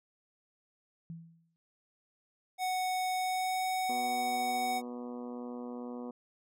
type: tone with exponential decay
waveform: sine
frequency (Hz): 165.6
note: E3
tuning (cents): +8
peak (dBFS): -38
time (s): 1.1-1.56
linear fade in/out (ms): 0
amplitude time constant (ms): 100
type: tone with pitch glide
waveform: square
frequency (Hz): 741 to 747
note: F#5 to F#5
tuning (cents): +2 to +16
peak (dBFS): -31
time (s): 2.58-4.82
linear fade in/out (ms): 50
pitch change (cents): +14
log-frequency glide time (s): 3.13-3.65
type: harmonic tone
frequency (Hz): 122.2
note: B2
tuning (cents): -18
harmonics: 2 / 3 / 4 / 5 / 6 / 7 / 8 / 9 / 10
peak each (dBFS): -40 / -49 / -45 / -55 / -52 / -59 / -55 / -57 / -62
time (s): 3.89-6.11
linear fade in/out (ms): 5
effects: none